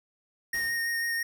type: tone with vibrato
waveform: square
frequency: 1853 Hz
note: A#6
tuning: 11 cents flat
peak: -28 dBFS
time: 0.53-1.23 s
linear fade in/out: 5 ms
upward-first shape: sine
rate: 6.1 Hz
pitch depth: 13 cents each way
type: noise with exponential decay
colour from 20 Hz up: pink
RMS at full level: -43 dBFS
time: 0.54-1.19 s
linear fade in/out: 2 ms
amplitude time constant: 140 ms
effects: none

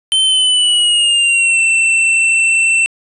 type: tone with pitch glide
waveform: square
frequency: 3087 to 2687 Hz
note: G7 to E7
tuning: -27 to +33 cents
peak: -10 dBFS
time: 0.12-2.86 s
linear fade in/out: 0 ms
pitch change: -240 cents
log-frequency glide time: 0.24-1.6 s
effects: resampled to 24000 Hz + 8-bit

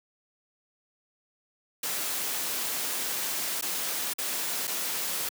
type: noise with dropouts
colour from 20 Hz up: white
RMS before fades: -31 dBFS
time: 1.83-5.29 s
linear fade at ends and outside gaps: 5 ms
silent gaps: 3.612-3.623 / 4.136-4.184 / 4.672-4.676 s
effects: high-pass 200 Hz 12 dB/octave

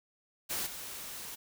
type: noise with level steps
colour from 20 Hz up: white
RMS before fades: -35 / -43 dBFS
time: 0.49-1.36 s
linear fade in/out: 20 ms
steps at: 0.66 s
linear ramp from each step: 10 ms
effects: none

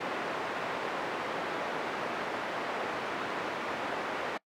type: band-pass noise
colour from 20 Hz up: pink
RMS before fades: -35 dBFS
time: 0-4.38 s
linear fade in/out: 10 ms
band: 390 to 1900 Hz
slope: 12 dB/octave
effects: noise-tail reverb RT60 0.1 s tail -24 dB re dry

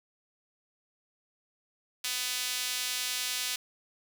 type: tone with high-pass filter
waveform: sawtooth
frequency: 250 Hz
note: B3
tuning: 21 cents sharp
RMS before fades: -33 dBFS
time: 2.04-3.56 s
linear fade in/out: 5 ms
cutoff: 3400 Hz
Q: 0.92
effects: none

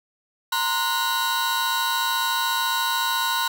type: tone cluster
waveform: 45% pulse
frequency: 928 / 1042 / 1458 / 3913 Hz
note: A#5 / C6 / F#6 / B7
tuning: -8 / -7 / -26 / -17 cents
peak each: -27 dBFS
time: 0.52-3.48 s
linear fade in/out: 5 ms
effects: none

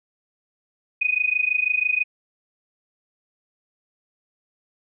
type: tone with amplitude modulation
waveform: sine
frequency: 2492 Hz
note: D#7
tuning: 2 cents sharp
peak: -15 dBFS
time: 1.01-2.04 s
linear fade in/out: 10 ms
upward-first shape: sine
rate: 26.1 Hz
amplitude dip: 90%
effects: none

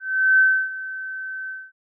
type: tone with ADSR envelope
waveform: sine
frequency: 1536 Hz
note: G6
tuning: 36 cents flat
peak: -11 dBFS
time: 0-1.72 s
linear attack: 390 ms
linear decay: 300 ms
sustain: -17 dB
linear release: 230 ms
effects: none

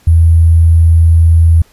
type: tone with sample-and-hold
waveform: sine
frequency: 82.41 Hz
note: E2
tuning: in tune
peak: -3 dBFS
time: 0.07-1.62 s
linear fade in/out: 5 ms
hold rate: 11025 Hz
effects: pink hiss -48 dBFS RMS until 1.72 s + resampled to 32000 Hz

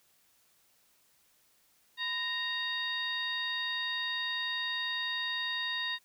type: harmonic tone with a mistuned harmonic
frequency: 930 Hz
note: A#5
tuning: 4 cents flat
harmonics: 1 / 2 / 3 / 4 / 5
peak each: -43 / -35 / -43 / -35 / -45 dBFS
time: 1.97-5.99 s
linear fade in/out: 50 ms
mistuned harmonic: 1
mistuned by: +140 cents
effects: white hiss -68 dBFS RMS until 6.04 s

